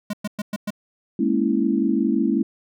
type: tone bursts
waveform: square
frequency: 207.7 Hz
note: G#3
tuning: in tune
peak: -24 dBFS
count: 5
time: 0.1-0.705 s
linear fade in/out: 5 ms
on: 33 ms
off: 110 ms
type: chord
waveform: sine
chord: A# half-diminished seventh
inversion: third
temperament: equal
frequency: 207.7 / 233.1 / 277.2 / 329.6 Hz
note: G#3 / A#3 / C#4 / E4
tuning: 0 / 0 / 0 / 0 cents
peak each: -23 dBFS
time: 1.19-2.43 s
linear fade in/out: 5 ms
effects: none